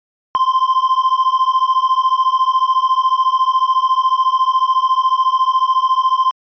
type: beating tone pair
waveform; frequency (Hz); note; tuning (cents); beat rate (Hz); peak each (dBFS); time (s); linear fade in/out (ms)
triangle; 1036 / 1050; C6 / C6; -17 / +6; 14; -13; 0.35-6.31; 0
effects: resampled to 11025 Hz

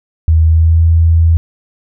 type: tone with pitch glide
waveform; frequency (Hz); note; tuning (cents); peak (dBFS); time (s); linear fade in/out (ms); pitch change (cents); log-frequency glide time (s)
sine; 80.2 to 82.41; E2 to E2; -47 to 0; -5; 0.28-1.37; 0; +47; 0.45-0.82
effects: none

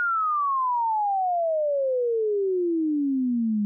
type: exponential sweep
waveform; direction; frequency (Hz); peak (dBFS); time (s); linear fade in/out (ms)
sine; down; 1444 to 203.6; -21; 0-3.65; 0
effects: none

